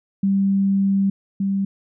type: tone pair in turn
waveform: sine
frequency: 196 / 196 Hz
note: G3 / G3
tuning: 0 / 0 cents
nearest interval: unison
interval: 0 cents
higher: neither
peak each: -15 / -18 dBFS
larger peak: first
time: 0.23-1.1 / 1.4-1.65 s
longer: first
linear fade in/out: 5 ms
effects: none